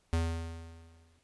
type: tone with exponential decay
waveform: square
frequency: 82.7 Hz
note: E2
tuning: 6 cents sharp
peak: -26 dBFS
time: 0.13-1.19 s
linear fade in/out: 0 ms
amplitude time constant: 230 ms
effects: pink hiss -71 dBFS RMS until 1.23 s + resampled to 24000 Hz